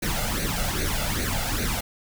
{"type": "noise with flanger", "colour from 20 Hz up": "pink", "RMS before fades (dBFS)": -26, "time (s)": [0.02, 1.81], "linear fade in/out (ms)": 10, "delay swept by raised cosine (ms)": [0.47, 1.47], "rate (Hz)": 2.5, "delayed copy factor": 0.7, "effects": []}